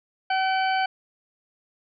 harmonic tone with a mistuned harmonic, 760 Hz, F#5, 46 cents sharp, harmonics 1 / 2 / 3 / 4 / 6, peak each -22 / -28 / -32 / -34 / -38 dBFS, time 0.3-0.86 s, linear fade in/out 5 ms, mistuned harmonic 3, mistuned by +25 cents, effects none

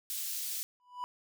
white high-pass noise, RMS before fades -37 dBFS, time 0.1-0.63 s, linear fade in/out 0 ms, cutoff 3700 Hz, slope 12 dB/octave
triangle tone with exponential growth, 987.8 Hz, B5, in tune, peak -30 dBFS, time 0.8-1.04 s, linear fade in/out 0 ms, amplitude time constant 51 ms
effects none

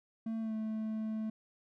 triangle tone with pitch glide, 224 to 218.5 Hz, A3 to A3, +31 to -12 cents, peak -32 dBFS, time 0.26-1.3 s, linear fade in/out 5 ms, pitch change -43 cents, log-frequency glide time 0.4-0.54 s, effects none

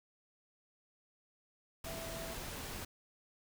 sine tone in noise, 659.3 Hz, E5, in tune, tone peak -46 dBFS, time 1.86-2.34 s, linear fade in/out 5 ms, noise pink, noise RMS -44 dBFS, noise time 1.84-2.85 s, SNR -5 dB, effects none

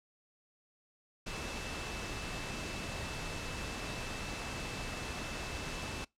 sine tone in noise, 2637 Hz, E7, in tune, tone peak -48 dBFS, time 1.26-6.05 s, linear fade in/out 10 ms, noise pink, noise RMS -40 dBFS, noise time 1.26-6.05 s, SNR -11 dB, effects noise-tail reverb RT60 0.2 s tail -25 dB re dry + low-pass 7000 Hz 12 dB/octave

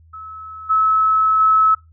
sine tone with level steps, 1296 Hz, E6, 30 cents flat, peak -31 / -12 / -10 dBFS, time 0.13-1.75 s, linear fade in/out 10 ms, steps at 0.69 / 1.39 s, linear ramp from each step 20 ms, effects noise-tail reverb RT60 0.2 s tail -21 dB re dry + added 81 Hz sine -46 dBFS peak until 1.92 s

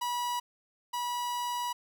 45% pulse tone pair in turn, 973 / 973 Hz, B5 / B5, -26 / -26 cents, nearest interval unison, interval 0 cents, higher neither, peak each -30 / -31 dBFS, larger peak first, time 0.01-0.4 / 0.93-1.73 s, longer second, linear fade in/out 10 ms, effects none

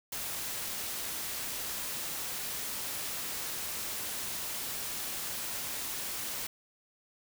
white noise, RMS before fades -37 dBFS, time 0.12-6.47 s, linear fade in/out 5 ms, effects none

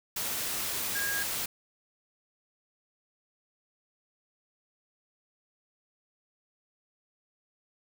sine tone in noise, 1633 Hz, G#6, 30 cents flat, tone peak -31 dBFS, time 0.95-1.23 s, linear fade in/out 5 ms, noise white, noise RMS -33 dBFS, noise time 0.16-1.46 s, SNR -1 dB, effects none

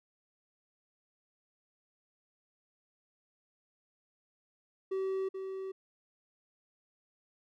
triangle tone with echo, 382.7 Hz, G4, 42 cents flat, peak -29 dBFS, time 4.91-5.29 s, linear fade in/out 10 ms, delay 430 ms, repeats 1, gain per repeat -6 dB, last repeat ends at 5.72 s, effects none

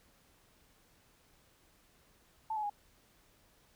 sine tone with pitch steps, 880 / 851 / 823 Hz, A5 / G#5 / G#5, 0 / +42 / -16 cents, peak -33 dBFS, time 2.5-2.698 s, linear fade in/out 5 ms, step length 66 ms, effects pink hiss -67 dBFS RMS until 3.75 s

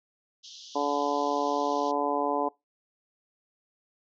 pink band-pass noise, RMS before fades -47 dBFS, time 0.43-1.92 s, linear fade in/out 20 ms, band 3000 to 6400 Hz, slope 96 dB/octave
harmonic tone, 144.1 Hz, D3, 33 cents flat, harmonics 2 / 3 / 4 / 5 / 6 / 7, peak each -32 / -32 / -32 / -32 / -32 / -32 dBFS, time 0.75-2.49 s, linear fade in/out 10 ms
effects noise-tail reverb RT60 0.2 s tail -23 dB re dry

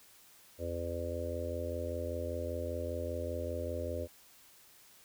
harmonic tone, 85.1 Hz, F2, 44 cents flat, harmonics 1 / 3 / 4 / 5 / 6 / 7, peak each -39 / -45 / -45 / -45 / -40 / -41 dBFS, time 0.58-4.08 s, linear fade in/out 50 ms, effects white hiss -60 dBFS RMS until 5.04 s

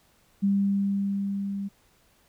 sine tone with level ramp, 198.5 Hz, G3, 22 cents sharp, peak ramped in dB -19 to -29 dBFS, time 0.42-1.69 s, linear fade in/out 20 ms, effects pink hiss -63 dBFS RMS until 2.28 s

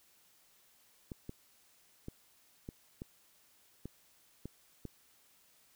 clicks, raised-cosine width 3 ms, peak -29 dBFS, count 8, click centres 1.118 / 1.294 / 2.084 / 2.689 / 3.019 / 3.856 / 4.456 / 4.853 s, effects white hiss -67 dBFS RMS until 5.75 s

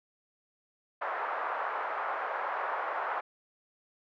white band-pass noise, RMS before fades -34 dBFS, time 1.01-3.21 s, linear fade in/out 10 ms, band 570 to 1400 Hz, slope 24 dB/octave, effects none

